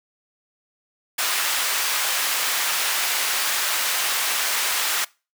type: high-pass noise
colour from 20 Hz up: pink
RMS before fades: -23 dBFS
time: 1.18-5.05 s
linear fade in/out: 10 ms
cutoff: 1200 Hz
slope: 12 dB/octave
effects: noise-tail reverb RT60 0.3 s tail -23 dB re dry